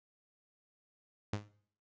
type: tone with exponential decay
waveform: sawtooth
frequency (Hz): 103.83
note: G#2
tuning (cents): 0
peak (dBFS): -27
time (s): 1.33-1.49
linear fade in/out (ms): 5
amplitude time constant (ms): 33
effects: noise-tail reverb RT60 0.6 s tail -21 dB re dry + resampled to 16000 Hz